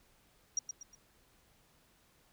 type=tone with echo; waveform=sine; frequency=5710 Hz; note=F8; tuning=37 cents sharp; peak=-29 dBFS; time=0.57-0.59 s; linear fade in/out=2 ms; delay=120 ms; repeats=3; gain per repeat=-8 dB; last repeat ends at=0.95 s; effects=pink hiss -68 dBFS RMS until 2.32 s